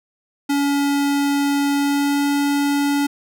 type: tone with pitch glide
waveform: square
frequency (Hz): 283.1 to 284.9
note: C#4 to C#4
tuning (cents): +37 to +48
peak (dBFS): -17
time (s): 0.49-3.07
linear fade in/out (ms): 10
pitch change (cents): +11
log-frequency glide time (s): 1.74-2.26
effects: none